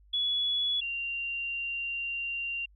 sine tone pair in turn, 3394 / 2770 Hz, G#7 / F7, +37 / -15 cents, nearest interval major third, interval 352 cents, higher first, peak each -26 / -31 dBFS, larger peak first, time 0.13-0.81 / 0.81-2.66 s, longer second, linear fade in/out 10 ms, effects added 50 Hz sine -56 dBFS peak until 2.75 s

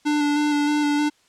square tone with vibrato, 294.6 Hz, D4, 6 cents sharp, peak -19 dBFS, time 0.05-1.1 s, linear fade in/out 20 ms, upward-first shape square, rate 3.2 Hz, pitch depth 15 cents each way, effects white hiss -60 dBFS RMS until 1.28 s + low-pass 7000 Hz 12 dB/octave

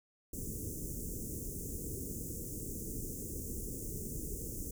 pink band-stop noise, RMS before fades -41 dBFS, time 0.33-4.71 s, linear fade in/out 5 ms, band 460 to 6400 Hz, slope 48 dB/octave, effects none

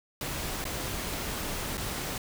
pink noise with dropouts, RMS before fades -34 dBFS, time 0.21-2.18 s, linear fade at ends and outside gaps 2 ms, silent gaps 0.642-0.652 / 1.772-1.778 s, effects none

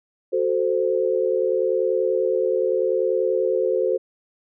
sine chord, F# diminished, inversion none, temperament equal with one note detuned, 370 / 440 / 520.8 Hz, F#4 / A4 / C5, 0 / 0 / -8 cents, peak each -23 / -23 / -22 dBFS, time 0.32-3.98 s, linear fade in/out 20 ms, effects none

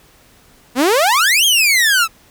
sawtooth exponential two-way sweep, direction up then down, 233.1 to 3300 to 1274 Hz, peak -7 dBFS, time 0.75-2.08 s, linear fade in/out 50 ms, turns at 1.45 s, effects pink hiss -49 dBFS RMS until 2.3 s

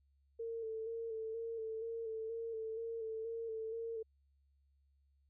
sine tone with vibrato, 450.5 Hz, A4, 41 cents sharp, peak -39 dBFS, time 0.39-4.03 s, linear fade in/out 10 ms, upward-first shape square, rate 2.1 Hz, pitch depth 28 cents each way, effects added 69 Hz sine -70 dBFS peak until 5.29 s

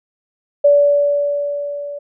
sine tone with level ramp, 576 Hz, D5, 34 cents flat, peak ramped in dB -6 to -25 dBFS, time 0.64-1.99 s, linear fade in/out 10 ms, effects none

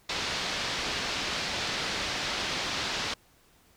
white low-pass noise, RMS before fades -32 dBFS, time 0.09-3.14 s, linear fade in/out 5 ms, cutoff 5000 Hz, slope 24 dB/octave, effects pink hiss -62 dBFS RMS until 3.76 s

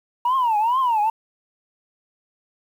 sine tone with vibrato, 942 Hz, A#5, 18 cents sharp, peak -15 dBFS, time 0.25-1.1 s, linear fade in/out 5 ms, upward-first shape triangle, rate 2.3 Hz, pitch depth 240 cents each way, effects tanh soft clip ceiling -14 dBFS + 8-bit

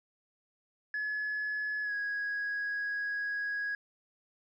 sine tone with pitch glide, 1703 to 1657.4 Hz, G#6 to G#6, +43 to -4 cents, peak -30 dBFS, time 0.94-3.75 s, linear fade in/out 2 ms, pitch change -47 cents, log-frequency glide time 1.83-1.93 s, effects tanh soft clip ceiling -29 dBFS

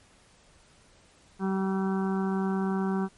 harmonic tone, 191.9 Hz, G3, 37 cents flat, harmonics 1 / 2 / 4 / 5 / 6 / 7 / 8, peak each -26 / -32 / -38 / -40 / -42 / -43 / -44 dBFS, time 1.39-3.09 s, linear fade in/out 50 ms, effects pink hiss -59 dBFS RMS until 3.17 s + MP3 48 kbps

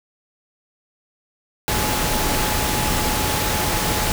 sine tone in noise, 850 Hz, G#5, 40 cents sharp, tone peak -28 dBFS, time 1.68-4.12 s, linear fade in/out 0 ms, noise pink, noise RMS -21 dBFS, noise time 1.68-4.12 s, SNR -10 dB, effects none

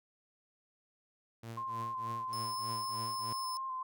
sawtooth tone with tremolo, 114.8 Hz, A#2, 26 cents flat, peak -37 dBFS, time 1.43-3.33 s, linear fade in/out 5 ms, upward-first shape triangle, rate 3.3 Hz, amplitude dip 100%
sine tone with vibrato, 1046.5 Hz, C6, in tune, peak -36 dBFS, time 1.57-3.83 s, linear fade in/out 5 ms, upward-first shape square, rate 4 Hz, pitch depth 21 cents each way
sawtooth tone, 5230 Hz, E8, 15 cents flat, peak -38 dBFS, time 2.33-3.57 s, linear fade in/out 0 ms
effects none

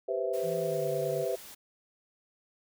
sine chord, C major seventh, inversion second, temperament equal, 392 / 493.9 / 523.3 / 659.3 Hz, G4 / B4 / C5 / E5, 0 / 0 / 0 / 0 cents, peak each -34 dBFS, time 0.08-1.36 s, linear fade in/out 10 ms
white noise, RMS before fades -48 dBFS, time 0.33-1.55 s, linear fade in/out 10 ms
sine tone with pitch glide, 166.9 to 147.83 Hz, E3 to D3, +22 to +12 cents, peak -38 dBFS, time 0.42-1.26 s, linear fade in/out 50 ms, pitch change -210 cents, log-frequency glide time 0.57-0.89 s
effects none

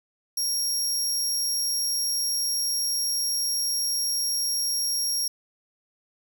25% pulse tone, 5588 Hz, F8, in tune, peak -19 dBFS, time 0.37-5.28 s, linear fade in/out 5 ms, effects 10-bit

